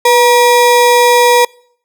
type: ring-modulated tone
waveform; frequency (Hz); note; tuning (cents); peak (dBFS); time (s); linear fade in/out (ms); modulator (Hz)
square; 720; F#5; -47; -3; 0.05-1.45; 5; 231
effects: noise-tail reverb RT60 0.6 s tail -26 dB re dry